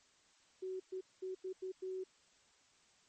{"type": "tone bursts at uneven times", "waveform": "sine", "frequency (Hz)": 374.8, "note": "F#4", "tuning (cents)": 22, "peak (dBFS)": -39, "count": 6, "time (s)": [[0.62, 0.8], [0.92, 1.01], [1.22, 1.35], [1.44, 1.53], [1.62, 1.72], [1.82, 2.04]], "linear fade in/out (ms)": 10, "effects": ["white hiss -69 dBFS RMS until 3.08 s", "MP3 32 kbps"]}